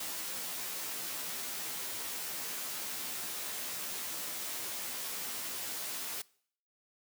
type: noise with comb filter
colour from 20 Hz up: white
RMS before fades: -39 dBFS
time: 0-6.22 s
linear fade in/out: 5 ms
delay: 14 ms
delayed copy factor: -0.85
effects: noise-tail reverb RT60 0.6 s tail -23 dB re dry + high-pass 150 Hz 12 dB/octave